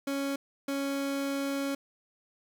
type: tone pair in turn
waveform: 30% pulse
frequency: 277.2 / 277.2 Hz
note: C#4 / C#4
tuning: 0 / 0 cents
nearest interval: unison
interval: 0 cents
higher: neither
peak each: -27 dBFS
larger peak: neither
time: 0.07-0.36 / 0.68-1.75 s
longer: second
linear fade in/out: 5 ms
effects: none